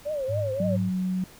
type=tone with vibrato; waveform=sine; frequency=566 Hz; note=C#5; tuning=36 cents sharp; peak=-26 dBFS; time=0.05-0.77 s; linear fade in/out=20 ms; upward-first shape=triangle; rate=3.7 Hz; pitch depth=180 cents each way
type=tone with tremolo; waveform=sine; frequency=104.2 Hz; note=G#2; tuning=6 cents sharp; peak=-25 dBFS; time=0.28-0.91 s; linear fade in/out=20 ms; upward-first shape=triangle; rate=2.6 Hz; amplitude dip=85%
type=tone; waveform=sine; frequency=185 Hz; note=F#3; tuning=in tune; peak=-24 dBFS; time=0.6-1.24 s; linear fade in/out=2 ms
effects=pink hiss -50 dBFS RMS until 1.39 s